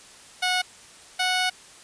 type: tone pair in turn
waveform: 10% pulse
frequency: 732 / 736.2 Hz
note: F#5 / F#5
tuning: -19 / -9 cents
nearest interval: unison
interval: 10 cents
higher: second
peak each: -13 dBFS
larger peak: neither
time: 0.42-0.62 / 1.19-1.5 s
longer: second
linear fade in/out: 10 ms
effects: white hiss -48 dBFS RMS until 1.83 s + resampled to 22050 Hz